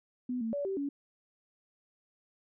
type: tone with pitch steps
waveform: sine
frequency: 249.4 / 224.9 / 572 / 387.2 / 282.5 Hz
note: B3 / A3 / D5 / G4 / C#4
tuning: +17 / +38 / -46 / -21 / +33 cents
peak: -31 dBFS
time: 0.29-0.89 s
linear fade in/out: 5 ms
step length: 120 ms
effects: none